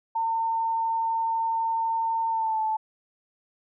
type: tone with pitch glide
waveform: sine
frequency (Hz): 906 to 874.1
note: A#5 to A5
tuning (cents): -50 to -12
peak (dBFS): -23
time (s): 0.15-2.77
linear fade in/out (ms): 10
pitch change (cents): -62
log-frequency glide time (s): 2.3-2.61
effects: none